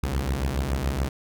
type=beating tone pair; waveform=sawtooth; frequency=63.3 / 70.4 Hz; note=B1 / C#2; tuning=+43 / +27 cents; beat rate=7.1 Hz; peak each=-23 dBFS; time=0.03-1.09 s; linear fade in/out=5 ms; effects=none